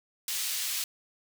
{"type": "high-pass noise", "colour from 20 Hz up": "pink", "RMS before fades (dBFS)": -32, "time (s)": [0.28, 0.84], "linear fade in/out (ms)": 2, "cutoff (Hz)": 3300, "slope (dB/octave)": 12, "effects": []}